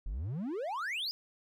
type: exponential sweep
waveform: triangle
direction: up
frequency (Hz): 39 to 5140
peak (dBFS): -32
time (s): 0.06-1.11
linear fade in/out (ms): 0
effects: none